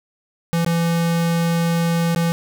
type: tone with dropouts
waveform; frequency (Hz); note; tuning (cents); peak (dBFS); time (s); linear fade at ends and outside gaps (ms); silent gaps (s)
square; 168.2; E3; +35; -17; 0.53-2.32; 0; 0.647-0.663 / 2.148-2.161
effects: none